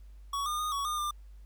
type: tone with pitch steps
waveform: square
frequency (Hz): 1122 / 1213 / 1232 / 1122 / 1216 / 1195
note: C#6 / D#6 / D#6 / C#6 / D#6 / D6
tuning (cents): +21 / -44 / -17 / +21 / -40 / +30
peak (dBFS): -31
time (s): 0.33-1.11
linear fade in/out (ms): 5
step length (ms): 130
effects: added 50 Hz sine -47 dBFS peak until 1.45 s + pink hiss -71 dBFS RMS until 1.45 s